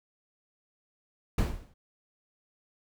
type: noise with exponential decay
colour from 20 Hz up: brown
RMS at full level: -21 dBFS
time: 1.38-1.74 s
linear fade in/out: 5 ms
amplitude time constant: 77 ms
effects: none